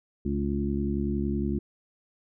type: harmonic tone with a mistuned harmonic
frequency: 70.8 Hz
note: C#2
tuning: 37 cents sharp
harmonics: 1 / 2 / 3 / 4 / 5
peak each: -31 / -34 / -29 / -34 / -33 dBFS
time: 0.25-1.59 s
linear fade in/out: 5 ms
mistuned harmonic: 5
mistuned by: -20 cents
effects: none